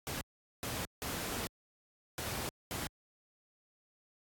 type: noise bursts at uneven times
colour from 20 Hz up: pink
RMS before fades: -38 dBFS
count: 5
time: 0.07-0.21 / 0.63-0.85 / 1.02-1.47 / 2.18-2.49 / 2.71-2.87 s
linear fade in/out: 0 ms
effects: high-pass 60 Hz 12 dB/octave + AAC 64 kbps